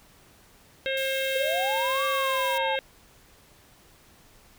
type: harmonic tone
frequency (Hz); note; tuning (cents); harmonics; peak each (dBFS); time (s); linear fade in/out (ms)
534; C5; +35; 1 / 3 / 4 / 5 / 6 / 7; -28 / -33 / -34 / -35 / -36 / -36; 0.86-2.79; 0
type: high-pass noise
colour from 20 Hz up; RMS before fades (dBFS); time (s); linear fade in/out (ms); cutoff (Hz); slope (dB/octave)
white; -40; 0.97-2.58; 2; 2700; 48
type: linear two-way sweep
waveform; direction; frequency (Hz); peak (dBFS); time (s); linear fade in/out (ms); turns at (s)
sine; up then down; 498.1 to 1165 to 859; -27; 1.35-2.76; 10; 2.05
effects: pink hiss -56 dBFS RMS until 4.58 s